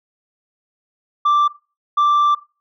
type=tone bursts at uneven times; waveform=sine; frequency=1174.7 Hz; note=D6; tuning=in tune; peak=-9 dBFS; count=2; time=1.25-1.48 / 1.97-2.35 s; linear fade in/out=10 ms; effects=noise-tail reverb RT60 0.3 s tail -19 dB re dry + tanh soft clip ceiling -11 dBFS